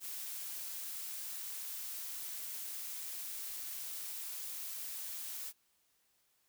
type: noise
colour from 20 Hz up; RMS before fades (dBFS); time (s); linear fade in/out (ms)
blue; -43; 0-5.53; 50
effects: white hiss -75 dBFS RMS until 6.48 s